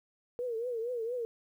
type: tone with vibrato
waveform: sine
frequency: 472.9 Hz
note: A#4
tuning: 25 cents sharp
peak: -32 dBFS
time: 0.39-1.25 s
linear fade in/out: 0 ms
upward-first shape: triangle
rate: 4.3 Hz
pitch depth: 130 cents each way
effects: 11-bit